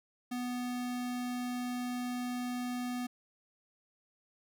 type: tone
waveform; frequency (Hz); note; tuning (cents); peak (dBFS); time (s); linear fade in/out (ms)
square; 246.9; B3; 0; -35; 0.31-3.07; 10
effects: none